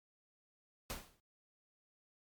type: noise with exponential decay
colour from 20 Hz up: pink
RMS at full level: -39 dBFS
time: 0.9-1.2 s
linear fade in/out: 0 ms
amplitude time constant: 64 ms
effects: MP3 96 kbps